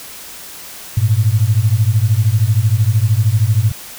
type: beating tone pair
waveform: sine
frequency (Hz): 102 / 115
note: G#2 / A#2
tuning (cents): -31 / -23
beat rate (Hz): 13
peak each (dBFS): -13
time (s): 0.97-3.72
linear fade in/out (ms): 5
effects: white hiss -33 dBFS RMS until 3.98 s